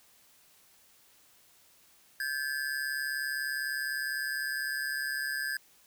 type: ring-modulated tone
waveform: square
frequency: 1648 Hz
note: G#6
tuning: 14 cents flat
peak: -29 dBFS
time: 2.2-5.57 s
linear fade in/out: 2 ms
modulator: 69.9 Hz
effects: white hiss -62 dBFS RMS until 5.86 s